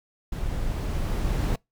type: noise with level ramp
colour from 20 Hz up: brown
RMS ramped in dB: -30 to -23 dBFS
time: 0.32-1.56 s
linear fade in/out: 5 ms
effects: noise-tail reverb RT60 0.2 s tail -26 dB re dry